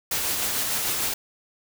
white noise with tremolo, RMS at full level -25 dBFS, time 0.11-1.14 s, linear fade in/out 5 ms, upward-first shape sine, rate 6.7 Hz, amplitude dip 25%, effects none

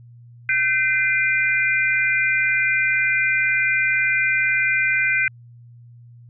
sine tone cluster, 1539 / 2059 / 2403 Hz, G6 / C7 / D7, -32 / -28 / +39 cents, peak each -21 dBFS, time 0.49-5.28 s, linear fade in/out 2 ms, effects added 119 Hz sine -42 dBFS peak until 6.29 s

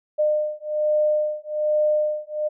sine beating tone pair, 605 / 606.2 Hz, D#5 / D#5, -49 / -45 cents, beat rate 1.2 Hz, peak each -22 dBFS, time 0.18-2.49 s, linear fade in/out 20 ms, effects none

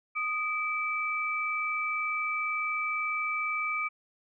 sine tone pair together, 1241 / 2317 Hz, D#6 / D7, -5 / -24 cents, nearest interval major seventh, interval 1081 cents, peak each -32 / -30 dBFS, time 0.15-3.89 s, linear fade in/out 20 ms, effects none

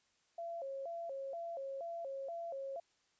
sine tone with vibrato, 607 Hz, D#5, 43 cents flat, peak -40 dBFS, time 0.38-2.8 s, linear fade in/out 5 ms, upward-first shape square, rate 2.1 Hz, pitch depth 190 cents each way, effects white hiss -75 dBFS RMS until 3.19 s + resampled to 16000 Hz

